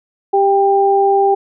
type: tone pair together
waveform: sine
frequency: 394.1 / 792.5 Hz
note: G4 / G5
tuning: +9 / +19 cents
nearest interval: octave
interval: 1210 cents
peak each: -12 dBFS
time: 0.33-1.35 s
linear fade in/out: 10 ms
effects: none